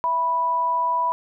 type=tone pair together; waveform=sine; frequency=659.3 / 984.4 Hz; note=E5 / B5; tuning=0 / -6 cents; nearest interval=perfect fifth; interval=694 cents; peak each=-31 / -19 dBFS; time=0.04-1.12 s; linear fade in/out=0 ms; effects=none